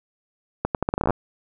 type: accelerating click train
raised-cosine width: 1 ms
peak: -7 dBFS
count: 13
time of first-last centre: 0.65-1.106 s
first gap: 98 ms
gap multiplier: 0.8
effects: none